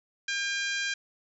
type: harmonic tone with a mistuned harmonic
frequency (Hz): 802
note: G5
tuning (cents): +39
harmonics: 2 / 3 / 4 / 5 / 6 / 7 / 8 / 9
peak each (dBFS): -31 / -35 / -37 / -39 / -41 / -42 / -43 / -44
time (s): 0.28-0.94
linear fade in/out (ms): 5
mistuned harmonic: 8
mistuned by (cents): -17
effects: none

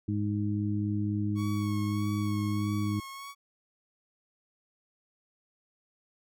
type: harmonic tone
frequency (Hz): 103.83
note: G#2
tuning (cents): 0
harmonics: 1 / 2 / 3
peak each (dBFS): -30 / -32 / -33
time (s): 0.08-3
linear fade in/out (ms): 5
type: tone with vibrato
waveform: sawtooth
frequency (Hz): 1108.7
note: C#6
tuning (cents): 0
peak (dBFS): -37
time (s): 1.35-3.35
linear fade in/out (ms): 50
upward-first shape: sine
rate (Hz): 1.6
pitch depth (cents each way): 32
effects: none

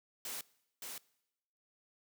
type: noise with echo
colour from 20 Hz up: white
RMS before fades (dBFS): -42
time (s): 0.25-0.41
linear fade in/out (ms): 2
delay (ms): 570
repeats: 1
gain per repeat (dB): -3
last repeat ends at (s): 0.98
effects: noise-tail reverb RT60 0.9 s tail -23 dB re dry + high-pass 200 Hz 12 dB/octave

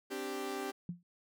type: chord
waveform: sawtooth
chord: C suspended second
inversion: none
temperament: equal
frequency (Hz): 261.6 / 293.7 / 392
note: C4 / D4 / G4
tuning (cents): 0 / 0 / 0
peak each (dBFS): -40 / -40 / -35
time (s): 0.1-0.72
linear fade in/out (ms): 20
type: tone with exponential decay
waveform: sine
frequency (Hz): 174.61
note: F3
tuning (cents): 0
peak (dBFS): -33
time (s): 0.89-1.03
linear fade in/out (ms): 2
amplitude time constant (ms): 30
effects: none

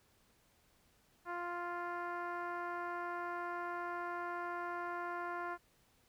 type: tone with low-pass filter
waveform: 10% pulse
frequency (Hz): 349.2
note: F4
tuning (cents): 0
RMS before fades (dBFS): -41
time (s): 1.25-5.58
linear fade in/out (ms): 50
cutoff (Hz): 1300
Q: 1.6
effects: pink hiss -71 dBFS RMS until 6.08 s

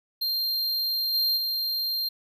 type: tone with level steps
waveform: square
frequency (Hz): 4186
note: C8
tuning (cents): 0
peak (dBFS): -25 / -22 / -26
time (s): 0.21-2.09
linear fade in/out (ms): 10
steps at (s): 1.13 / 1.36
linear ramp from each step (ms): 20
effects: none

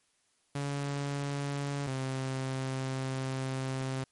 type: tone pair in turn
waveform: sawtooth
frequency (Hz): 141.6 / 132.19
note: C#3 / C3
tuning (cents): +37 / +18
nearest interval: minor second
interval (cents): 119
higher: first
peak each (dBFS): -28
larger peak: neither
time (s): 0.55-1.87 / 1.87-4.04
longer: second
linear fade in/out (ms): 5
effects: white hiss -72 dBFS RMS until 4.11 s + MP3 48 kbps

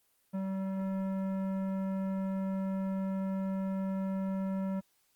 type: tone with tanh clipping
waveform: sine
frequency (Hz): 191.9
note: G3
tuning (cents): -37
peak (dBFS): -33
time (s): 0.33-4.81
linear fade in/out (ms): 20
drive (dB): 14
effects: white hiss -72 dBFS RMS until 5.15 s + Opus 24 kbps

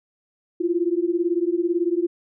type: beating tone pair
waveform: sine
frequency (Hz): 336.6 / 354.6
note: E4 / F4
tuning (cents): +36 / +26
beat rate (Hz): 18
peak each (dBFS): -22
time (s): 0.6-2.07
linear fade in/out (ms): 10
effects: none

